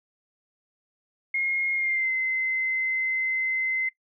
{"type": "tone with pitch glide", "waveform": "sine", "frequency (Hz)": [2146, 2060], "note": ["C7", "C7"], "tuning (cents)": [43, -28], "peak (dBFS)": -23, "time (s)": [1.34, 3.89], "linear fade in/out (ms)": 5, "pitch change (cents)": -71, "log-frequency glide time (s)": [1.74, 2.12], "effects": ["noise-tail reverb RT60 0.1 s tail -20 dB re dry"]}